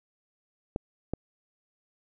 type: clicks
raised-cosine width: 2 ms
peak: -16 dBFS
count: 2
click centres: 0.761 / 1.136 s
effects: none